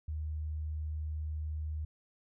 sine tone, 77 Hz, D#2, 17 cents flat, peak -34 dBFS, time 0.08-1.85 s, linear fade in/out 5 ms, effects none

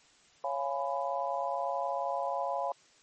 sine chord, C# dominant seventh, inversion none, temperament just, 554.4 / 693 / 831.5 / 997.9 Hz, C#5 / E#5 / G#5 / B5, 0 / -14 / +2 / +18 cents, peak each -35 / -35 / -36 / -36 dBFS, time 0.44-2.72 s, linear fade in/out 2 ms, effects white hiss -62 dBFS RMS until 3.02 s + MP3 32 kbps

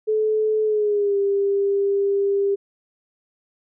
sine tone with pitch glide, 432.1 to 398.5 Hz, A4 to G4, -31 to +28 cents, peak -17 dBFS, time 0.07-2.56 s, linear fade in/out 20 ms, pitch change -141 cents, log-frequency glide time 0.64-1.17 s, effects none

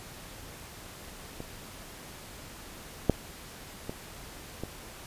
clicks, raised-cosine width 2 ms, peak -23 / -7 / -21 / -21 dBFS, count 4, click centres 1.404 / 3.097 / 3.895 / 4.636 s, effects pink hiss -46 dBFS RMS until 5.06 s + resampled to 32000 Hz

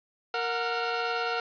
sawtooth tone cluster, 465.4 / 730 / 1378 Hz, A#4 / F#5 / F6, -3 / -24 / -24 cents, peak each -28 dBFS, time 0.34-1.4 s, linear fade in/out 2 ms, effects resampled to 11025 Hz + 10-bit

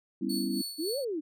sine chord, C# half-diminished seventh, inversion second, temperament equal, 196 / 246.9 / 277.2 / 329.6 Hz, G3 / B3 / C#4 / E4, 0 / 0 / 0 / 0 cents, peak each -34 dBFS, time 0.21-0.62 s, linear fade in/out 10 ms
sawtooth tone with tremolo, 4435 Hz, C#8, in tune, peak -30 dBFS, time 0.29-1.05 s, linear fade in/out 10 ms, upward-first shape triangle, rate 3.7 Hz, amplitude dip 75%
sine exponential two-way sweep, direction up then down, 287.8 to 587.3 to 287.8 Hz, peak -30 dBFS, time 0.78-1.21 s, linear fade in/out 20 ms, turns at 0.99 s
effects none

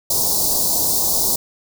white band-stop noise, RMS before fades -18 dBFS, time 0.1-1.36 s, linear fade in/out 5 ms, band 970 to 4200 Hz, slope 48 dB/octave, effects none

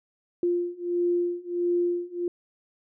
sine beating tone pair, 349.2 / 350.7 Hz, F4 / F4, 0 / +7 cents, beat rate 1.5 Hz, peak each -27 / -26 dBFS, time 0.43-2.28 s, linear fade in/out 2 ms, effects none

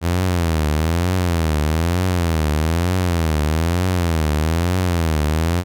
sawtooth tone with vibrato, 83.2 Hz, E2, 17 cents sharp, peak -12 dBFS, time 0.01-5.64 s, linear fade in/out 50 ms, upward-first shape triangle, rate 1.1 Hz, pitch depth 200 cents each way, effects none

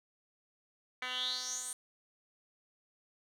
10% pulse tone with band-pass filter sweep, 252.6 Hz, B3, 39 cents sharp, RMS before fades -38 dBFS, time 1.02-1.73 s, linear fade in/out 2 ms, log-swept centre 2300 to 9200 Hz, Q 6.8, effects none

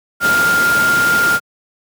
sine tone in noise, 1403 Hz, F6, 8 cents sharp, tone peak -11 dBFS, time 0.2-1.4 s, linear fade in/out 50 ms, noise pink, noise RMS -20 dBFS, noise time 0.2-1.4 s, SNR +6 dB, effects high-pass 150 Hz 12 dB/octave

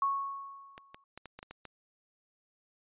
sine tone with exponential decay, 1104 Hz, C#6, 7 cents flat, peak -25 dBFS, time 0.02-1.04 s, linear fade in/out 2 ms, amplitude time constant 220 ms
clicks, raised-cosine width 0.3 ms, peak -29 dBFS, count 8, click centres 0.779 / 0.945 / 1.176 / 1.257 / 1.39 / 1.429 / 1.51 / 1.653 s
effects resampled to 8000 Hz

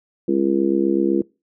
harmonic tone, 68 Hz, C#2, 33 cents flat, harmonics 3 / 4 / 5 / 6 / 7, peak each -23 / -23 / -18 / -28 / -27 dBFS, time 0.28-1.22 s, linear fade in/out 5 ms, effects noise-tail reverb RT60 0.3 s tail -25 dB re dry

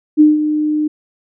sine tone with ADSR envelope, 303.4 Hz, D#4, 44 cents flat, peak -3 dBFS, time 0.17-0.88 s, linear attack 34 ms, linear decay 170 ms, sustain -10 dB, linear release 10 ms, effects none

